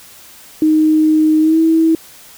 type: tone with pitch glide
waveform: sine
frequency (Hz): 311.1 to 323.7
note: D#4 to E4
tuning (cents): 0 to -31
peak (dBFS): -8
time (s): 0.62-1.95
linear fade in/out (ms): 2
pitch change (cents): +69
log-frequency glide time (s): 1.4-1.59
effects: white hiss -40 dBFS RMS until 2.37 s